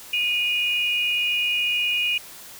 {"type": "tone pair together", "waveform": "sine", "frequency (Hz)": [2469, 2871], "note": ["D#7", "F7"], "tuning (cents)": [-14, 47], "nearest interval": "minor third", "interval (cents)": 261, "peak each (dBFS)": [-22, -24], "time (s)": [0.13, 2.18], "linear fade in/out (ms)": 5, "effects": ["white hiss -42 dBFS RMS until 2.59 s"]}